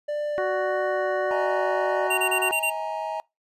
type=tone with vibrato; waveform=triangle; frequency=590 Hz; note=D5; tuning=8 cents sharp; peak=-23 dBFS; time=0.08-2.08 s; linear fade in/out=10 ms; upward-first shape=sine; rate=1.7 Hz; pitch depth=8 cents each way
type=harmonic tone; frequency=371.5 Hz; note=F#4; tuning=7 cents sharp; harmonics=1 / 2 / 3 / 4 / 5; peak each=-28 / -31 / -33 / -34 / -35 dBFS; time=0.38-2.51 s; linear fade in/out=0 ms
type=chord; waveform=triangle; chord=D# suspended fourth; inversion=none; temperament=equal with one note detuned; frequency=636.8 / 830.6 / 932.3 Hz; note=D#5 / G#5 / A#5; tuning=+40 / 0 / 0 cents; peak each=-30 dBFS; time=1.31-3.2 s; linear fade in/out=0 ms
type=tone bursts; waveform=square; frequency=2769 Hz; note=F7; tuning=15 cents flat; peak=-22 dBFS; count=6; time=2.1-2.703 s; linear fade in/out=10 ms; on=78 ms; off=27 ms
effects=noise-tail reverb RT60 0.2 s tail -23 dB re dry + resampled to 32000 Hz